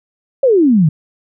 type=exponential sweep; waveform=sine; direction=down; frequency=567 to 143.8 Hz; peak=-7 dBFS; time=0.43-0.89 s; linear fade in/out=5 ms; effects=none

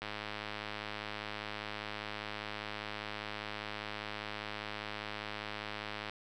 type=click train; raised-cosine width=0.3 ms; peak=-23 dBFS; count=639; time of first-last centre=0.02-6.096 s; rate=105 Hz; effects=none

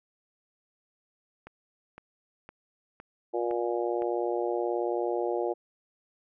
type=click train; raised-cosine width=0.5 ms; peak=-29 dBFS; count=6; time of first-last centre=1.47-4.021 s; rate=1.96 Hz
type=harmonic tone; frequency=118.8 Hz; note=A#2; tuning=33 cents sharp; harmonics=3 / 4 / 5 / 6 / 7; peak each=-30 / -32 / -34 / -36 / -37 dBFS; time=3.33-5.54 s; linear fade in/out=20 ms
effects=none

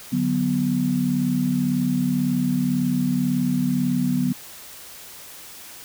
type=chord; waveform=sine; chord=B minor; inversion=first; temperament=equal; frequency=146.83 / 185 / 246.9 Hz; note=D3 / F#3 / B3; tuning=0 / 0 / 0 cents; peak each=-26 / -24 / -21 dBFS; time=0.12-4.33 s; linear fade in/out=10 ms; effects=white hiss -41 dBFS RMS until 5.84 s

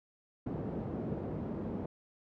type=band-pass noise; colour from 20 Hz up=pink; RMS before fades=-38 dBFS; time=0.46-1.86 s; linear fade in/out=5 ms; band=120 to 420 Hz; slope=12 dB/octave; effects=none

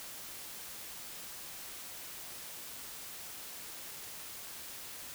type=silence; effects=white hiss -46 dBFS RMS until 5.14 s

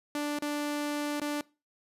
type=tone with dropouts; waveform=sawtooth; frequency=293.7 Hz; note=D4; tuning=in tune; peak=-26 dBFS; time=0.15-1.41 s; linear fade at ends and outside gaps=2 ms; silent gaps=0.388-0.422 / 1.199-1.216 s; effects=noise-tail reverb RT60 0.3 s tail -22 dB re dry + resampled to 32000 Hz

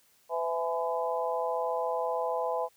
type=harmonic tone with a mistuned harmonic; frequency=168.1 Hz; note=E3; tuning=34 cents sharp; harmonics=3 / 4 / 5 / 6; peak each=-32 / -33 / -34 / -35 dBFS; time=0.29-2.69 s; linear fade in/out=50 ms; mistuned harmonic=4; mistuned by=-35 cents; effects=white hiss -65 dBFS RMS until 2.76 s

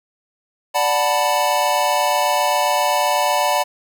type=chord; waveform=square; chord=B minor seventh; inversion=first; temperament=equal; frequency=587.3 / 740 / 880 / 987.8 Hz; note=D5 / F#5 / A5 / B5; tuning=0 / 0 / 0 / 0 cents; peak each=-22 dBFS; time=0.74-3.64 s; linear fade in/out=20 ms; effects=none

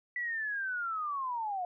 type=linear sweep; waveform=sine; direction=down; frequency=1975.5 to 698.5 Hz; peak=-32 dBFS; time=0.16-1.65 s; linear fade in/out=2 ms; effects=none

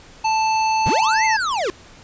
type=tone; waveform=square; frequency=880 Hz; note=A5; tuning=in tune; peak=-17 dBFS; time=0.24-1.37 s; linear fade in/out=10 ms
type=linear two-way sweep; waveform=square; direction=up then down; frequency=54.1 to 2140 to 332.2 Hz; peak=-20 dBFS; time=0.86-1.7 s; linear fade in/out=0 ms; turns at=1.25 s
effects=pink hiss -45 dBFS RMS until 2.03 s + resampled to 16000 Hz

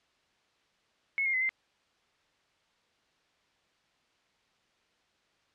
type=tone with pitch steps; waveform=sine; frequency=2188 / 2128 / 2036 / 2084 Hz; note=C#7 / C7 / C7 / C7; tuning=-23 / +29 / -48 / -7 cents; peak=-26 dBFS; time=1.18-1.492 s; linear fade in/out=0 ms; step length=78 ms; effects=white hiss -70 dBFS RMS until 5.54 s + low-pass 4000 Hz 12 dB/octave

